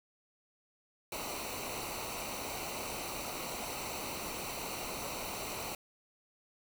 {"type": "noise with comb filter", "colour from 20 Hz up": "pink", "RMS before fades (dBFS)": -40, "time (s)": [1.12, 5.75], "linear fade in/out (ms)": 2, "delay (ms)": 0.59, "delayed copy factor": -0.7, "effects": []}